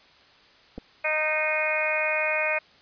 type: clicks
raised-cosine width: 2 ms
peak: -24 dBFS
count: 2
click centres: 0.779 / 0.783 s
type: harmonic tone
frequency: 308.8 Hz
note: D#4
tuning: 13 cents flat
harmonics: 2 / 3 / 4 / 5 / 6 / 7 / 8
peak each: -28 / -35 / -36 / -33 / -35 / -29 / -27 dBFS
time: 1.04-2.59 s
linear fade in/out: 10 ms
effects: white hiss -55 dBFS RMS until 2.81 s + resampled to 11025 Hz